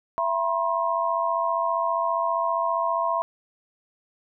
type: tone cluster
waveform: sine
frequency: 670 / 967 / 1062 Hz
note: E5 / B5 / C6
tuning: +28 / -37 / +25 cents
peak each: -26 dBFS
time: 0.18-3.22 s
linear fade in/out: 0 ms
effects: none